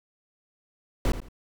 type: noise with echo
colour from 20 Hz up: brown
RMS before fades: -22 dBFS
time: 1.05-1.12 s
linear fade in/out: 2 ms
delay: 83 ms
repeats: 2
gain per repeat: -12 dB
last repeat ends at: 1.286 s
effects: none